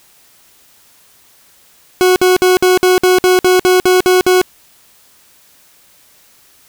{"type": "tone bursts", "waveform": "40% pulse", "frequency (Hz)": 367.1, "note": "F#4", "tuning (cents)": -14, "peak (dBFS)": -6, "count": 12, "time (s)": [2.01, 4.415], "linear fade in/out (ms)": 0, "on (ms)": 150, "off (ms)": 55, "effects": ["white hiss -48 dBFS RMS until 6.68 s"]}